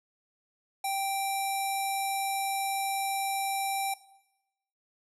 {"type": "tone with low-pass filter", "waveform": "square", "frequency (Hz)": 783, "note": "G5", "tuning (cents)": -2, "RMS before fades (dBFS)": -31, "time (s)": [0.84, 3.94], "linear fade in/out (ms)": 5, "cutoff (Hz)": 11000, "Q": 5.1, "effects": ["noise-tail reverb RT60 0.9 s tail -18 dB re dry"]}